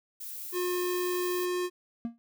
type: noise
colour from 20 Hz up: violet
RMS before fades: -40 dBFS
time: 0.2-1.46 s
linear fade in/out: 10 ms
type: tone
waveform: square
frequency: 358.8 Hz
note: F4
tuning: 47 cents sharp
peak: -29 dBFS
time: 0.52-1.7 s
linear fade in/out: 50 ms
type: tone with exponential decay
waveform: triangle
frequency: 233.1 Hz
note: A#3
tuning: in tune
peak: -25 dBFS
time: 2.05-2.18 s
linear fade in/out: 0 ms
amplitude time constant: 28 ms
effects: none